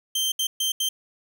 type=tone bursts at uneven times; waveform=sawtooth; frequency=3136 Hz; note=G7; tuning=in tune; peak=-19 dBFS; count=4; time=0.15-0.32 / 0.39-0.47 / 0.6-0.72 / 0.8-0.89 s; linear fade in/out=5 ms; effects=none